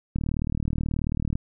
click train, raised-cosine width 5 ms, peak -14 dBFS, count 47, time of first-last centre 0.16-1.355 s, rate 38.5 Hz, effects none

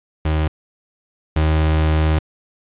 35% pulse tone pair in turn, 77.78 / 78.16 Hz, D#2 / D#2, 0 / +8 cents, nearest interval unison, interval 8 cents, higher second, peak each -14 / -12 dBFS, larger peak second, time 0.25-0.48 / 1.36-2.19 s, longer second, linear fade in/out 5 ms, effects resampled to 8000 Hz + 7-bit

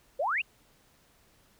sine exponential sweep, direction up, 502 to 2931 Hz, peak -26 dBFS, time 0.19-0.42 s, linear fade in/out 10 ms, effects pink hiss -64 dBFS RMS until 1.59 s

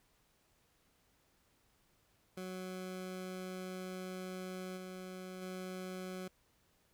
20% pulse tone with level steps, 185 Hz, F#3, in tune, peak -37 / -40 / -37 dBFS, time 2.37-6.28 s, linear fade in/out 5 ms, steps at 4.76 / 5.41 s, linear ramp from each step 20 ms, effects pink hiss -73 dBFS RMS until 6.93 s

